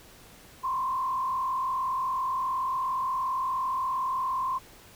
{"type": "tone with frequency modulation", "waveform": "sine", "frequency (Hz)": 1046.5, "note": "C6", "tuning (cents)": 0, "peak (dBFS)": -26, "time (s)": [0.63, 4.59], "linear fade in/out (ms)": 20, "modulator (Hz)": 42.8, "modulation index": 0.9, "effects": ["pink hiss -52 dBFS RMS until 4.95 s"]}